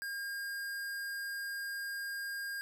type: tone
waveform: square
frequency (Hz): 1614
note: G#6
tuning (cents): -50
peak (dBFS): -38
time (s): 0.02-2.61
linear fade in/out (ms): 0
effects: none